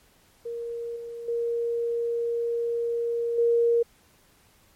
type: tone with level steps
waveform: sine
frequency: 468.6 Hz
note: A#4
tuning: 9 cents sharp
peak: -30 / -34 / -24 / -18 dBFS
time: 0.45-3.83 s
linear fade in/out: 10 ms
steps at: 0.96 / 1.28 / 3.38 s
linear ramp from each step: 5 ms
effects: pink hiss -60 dBFS RMS until 4.75 s + MP3 64 kbps